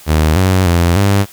sawtooth tone with pitch steps, 77.8 / 93.6 / 85.9 / 99.7 Hz, D#2 / F#2 / F2 / G2, 0 / +20 / -28 / +30 cents, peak -5 dBFS, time 0.06-1.26 s, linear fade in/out 50 ms, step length 300 ms, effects white hiss -39 dBFS RMS until 1.32 s

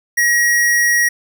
square tone, 1900 Hz, A#6, 33 cents sharp, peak -12 dBFS, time 0.17-1.09 s, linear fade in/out 10 ms, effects none

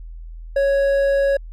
triangle tone with hard clipping, 554.4 Hz, C#5, in tune, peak -16 dBFS, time 0.56-1.37 s, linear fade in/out 5 ms, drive 9 dB, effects added 41 Hz sine -32 dBFS peak until 1.52 s

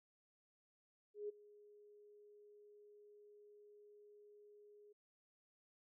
sine tone with ADSR envelope, 415.3 Hz, G#4, in tune, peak -40 dBFS, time 1.14-4.93 s, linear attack 150 ms, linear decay 15 ms, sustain -21 dB, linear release 11 ms, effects none

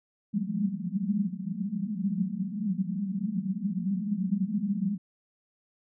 white band-pass noise, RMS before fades -30 dBFS, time 0.33-4.98 s, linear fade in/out 10 ms, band 180 to 210 Hz, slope 96 dB/octave, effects none

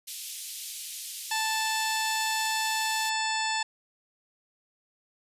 white band-pass noise, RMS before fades -39 dBFS, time 0.07-3.1 s, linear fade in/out 10 ms, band 2800 to 13000 Hz, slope 24 dB/octave
harmonic tone, 880 Hz, A5, in tune, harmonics 1 / 2 / 3 / 4 / 5 / 6 / 8 / 9, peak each -30 / -33 / -35 / -36 / -37 / -38 / -39 / -40 dBFS, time 1.31-3.63 s, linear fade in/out 5 ms
effects resampled to 32000 Hz

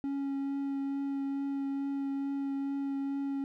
triangle tone with vibrato, 276.6 Hz, C#4, 4 cents flat, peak -29 dBFS, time 0.04-3.44 s, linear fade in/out 0 ms, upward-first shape triangle, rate 2.3 Hz, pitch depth 12 cents each way, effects none

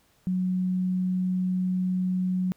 sine tone, 183.9 Hz, F#3, 10 cents flat, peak -23 dBFS, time 0.27-2.52 s, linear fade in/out 0 ms, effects pink hiss -64 dBFS RMS until 2.56 s

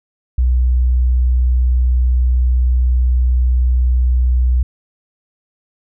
sine tone, 62.1 Hz, B1, 10 cents sharp, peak -10 dBFS, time 0.38-4.63 s, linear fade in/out 5 ms, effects none

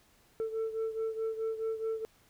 sine beating tone pair, 444.2 / 448.9 Hz, A4 / A4, +16 / +35 cents, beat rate 4.7 Hz, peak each -31 / -35 dBFS, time 0.4-2.05 s, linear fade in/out 0 ms, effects tanh soft clip ceiling -29 dBFS + pink hiss -65 dBFS RMS until 2.29 s

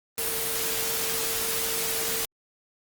sine tone in noise, 452.8 Hz, A4, 50 cents sharp, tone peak -36 dBFS, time 0.18-2.25 s, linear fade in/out 0 ms, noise white, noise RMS -28 dBFS, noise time 0.18-2.25 s, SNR -11 dB, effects Opus 24 kbps

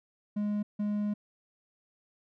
triangle tone bursts at uneven times, 207.7 Hz, G#3, in tune, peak -26 dBFS, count 2, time 0.36-0.63 / 0.79-1.14 s, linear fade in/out 10 ms, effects none

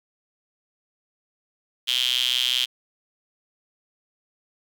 sawtooth tone with high-pass filter, 125.3 Hz, B2, 25 cents sharp, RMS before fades -23 dBFS, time 1.87-2.66 s, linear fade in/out 20 ms, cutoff 3200 Hz, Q 9.2, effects none

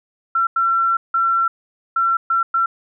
sine tone bursts at uneven times, 1354 Hz, E6, 46 cents sharp, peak -14 dBFS, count 6, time 0.35-0.47 / 0.56-0.97 / 1.14-1.48 / 1.96-2.17 / 2.3-2.43 / 2.54-2.66 s, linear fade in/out 5 ms, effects none

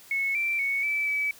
sine tone with pitch steps, 2197 / 2345 / 2219 / 2313 / 2292 Hz, C#7 / D7 / C#7 / D7 / D7, -16 / -3 / +1 / -27 / -43 cents, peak -24 dBFS, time 0.11-1.31 s, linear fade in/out 2 ms, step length 240 ms, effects white hiss -51 dBFS RMS until 1.39 s

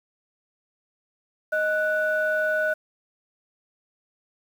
sine tone pair together, 622.3 / 1480.1 Hz, D#5 / F#6, 0 / 0 cents, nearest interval octave + minor third, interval 1500 cents, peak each -23 dBFS, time 1.52-2.74 s, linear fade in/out 10 ms, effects tanh soft clip ceiling -14 dBFS + 8-bit

